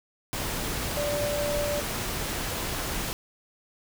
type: tone in noise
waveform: sine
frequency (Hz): 584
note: D5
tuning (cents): -10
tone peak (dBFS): -27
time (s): 0.97-1.8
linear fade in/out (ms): 0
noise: pink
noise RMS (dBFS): -31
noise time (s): 0.33-3.13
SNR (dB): +1
effects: none